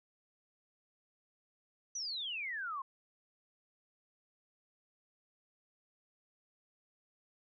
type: exponential sweep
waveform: sine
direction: down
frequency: 6100 to 1039 Hz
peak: -37 dBFS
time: 1.95-2.82 s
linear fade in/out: 5 ms
effects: none